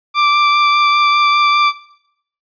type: tone with vibrato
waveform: sawtooth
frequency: 1174.7 Hz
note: D6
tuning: in tune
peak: -6 dBFS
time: 0.14-1.73 s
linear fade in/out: 50 ms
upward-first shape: triangle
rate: 5 Hz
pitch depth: 13 cents each way
effects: noise-tail reverb RT60 0.7 s tail -18 dB re dry + resampled to 11025 Hz